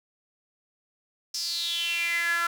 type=tone with high-pass filter sweep; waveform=sawtooth; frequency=340 Hz; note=F4; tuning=46 cents flat; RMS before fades=-28 dBFS; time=1.34-2.47 s; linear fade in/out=5 ms; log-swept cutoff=5400 to 1400 Hz; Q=7.7; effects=none